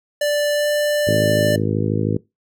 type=tone with pitch glide; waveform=square; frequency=587.3 to 591.4 Hz; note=D5 to D5; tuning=0 to +12 cents; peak=-17 dBFS; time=0.21-1.56 s; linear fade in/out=5 ms; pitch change=+12 cents; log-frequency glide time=0.54-0.67 s
type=harmonic tone; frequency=53 Hz; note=G#1; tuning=36 cents sharp; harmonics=2 / 3 / 4 / 5 / 6 / 7 / 8 / 9; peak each=-22 / -24 / -25 / -26 / -27 / -27 / -28 / -29 dBFS; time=1.07-2.17 s; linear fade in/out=5 ms
effects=noise-tail reverb RT60 0.2 s tail -21 dB re dry